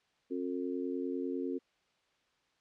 harmonic tone, 90 Hz, F#2, 47 cents flat, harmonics 3 / 4 / 5, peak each -36 / -38 / -40 dBFS, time 0.3-1.59 s, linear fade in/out 20 ms, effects white hiss -73 dBFS RMS until 2.6 s + low-pass 4000 Hz 12 dB/octave

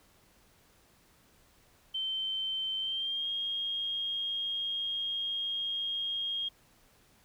sine tone with pitch glide, 3099 to 3247 Hz, G7 to G#7, -21 to -40 cents, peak -31 dBFS, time 1.94-6.49 s, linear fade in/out 10 ms, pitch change +81 cents, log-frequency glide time 2.79-3.28 s, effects pink hiss -64 dBFS RMS until 7.24 s

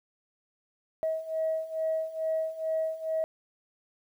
sine beating tone pair, 638 / 640.3 Hz, D#5 / D#5, +43 / +49 cents, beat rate 2.3 Hz, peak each -32 / -29 dBFS, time 1.03-3.24 s, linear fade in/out 0 ms, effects tanh soft clip ceiling -21 dBFS + 10-bit

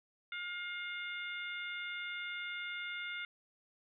harmonic tone, 710 Hz, F5, 28 cents sharp, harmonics 2 / 3 / 4 / 5, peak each -43 / -42 / -49 / -48 dBFS, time 0.32-3.25 s, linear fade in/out 2 ms, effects none

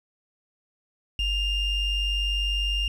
triangle ring-modulated tone, 1380 Hz, F6, 21 cents flat, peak -18 dBFS, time 1.19-2.88 s, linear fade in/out 2 ms, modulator 1430 Hz, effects none

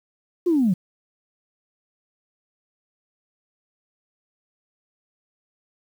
sine linear sweep, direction down, 366.5 to 167.1 Hz, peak -15 dBFS, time 0.46-0.74 s, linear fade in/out 10 ms, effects tanh soft clip ceiling -11 dBFS + 8-bit

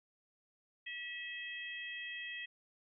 harmonic tone, 646 Hz, E5, 35 cents flat, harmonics 3 / 4 / 5, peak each -44 / -46 / -48 dBFS, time 0.86-2.46 s, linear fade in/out 10 ms, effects none

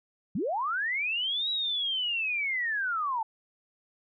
sine linear two-way sweep, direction up then down, 147.5 to 3900 to 857 Hz, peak -27 dBFS, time 0.35-3.23 s, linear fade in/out 5 ms, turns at 1.5 s, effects none

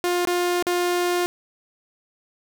sawtooth tone with dropouts, 353.7 Hz, F4, 22 cents sharp, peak -16 dBFS, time 0.04-1.26 s, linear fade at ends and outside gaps 0 ms, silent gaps 0.251-0.273 / 0.625-0.668 s, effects none

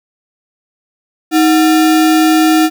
sine tone with sample-and-hold, 315.3 Hz, D#4, 23 cents sharp, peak -6 dBFS, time 1.31-2.7 s, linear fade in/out 50 ms, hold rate 1050 Hz, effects none

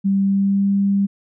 sine tone with pitch glide, 196 to 198.51 Hz, G3 to G3, 0 to +22 cents, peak -14 dBFS, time 0.04-1.07 s, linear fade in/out 20 ms, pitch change +22 cents, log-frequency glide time 0.22-0.7 s, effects none

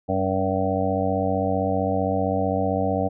harmonic tone with a mistuned harmonic, 95.5 Hz, G2, 45 cents flat, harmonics 1 / 2 / 3 / 5 / 6 / 7 / 8, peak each -28 / -28 / -28 / -28 / -28 / -28 / -28 dBFS, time 0.08-3.09 s, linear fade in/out 20 ms, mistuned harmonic 3, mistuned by -25 cents, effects none

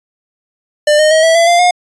square tone with pitch steps, 597 / 615.2 / 634 / 653.3 / 673.2 / 693.7 / 714.9 Hz, D5 / D#5 / D#5 / E5 / E5 / F5 / F5, +28 / -20 / +32 / -16 / +36 / -12 / +40 cents, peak -7 dBFS, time 0.87-1.71 s, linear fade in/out 5 ms, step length 120 ms, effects resampled to 22050 Hz

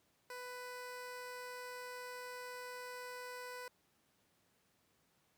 15% pulse tone, 496.9 Hz, B4, 11 cents sharp, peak -39 dBFS, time 0.3-3.68 s, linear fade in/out 2 ms, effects pink hiss -75 dBFS RMS until 5.37 s + high-pass 100 Hz 12 dB/octave

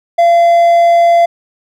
triangle tone, 684 Hz, F5, 36 cents flat, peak -3 dBFS, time 0.18-1.26 s, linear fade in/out 10 ms, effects none

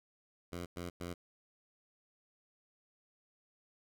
10% pulse tone bursts, 87.4 Hz, F2, 2 cents sharp, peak -32 dBFS, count 3, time 0.52-1.14 s, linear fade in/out 10 ms, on 140 ms, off 100 ms, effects none

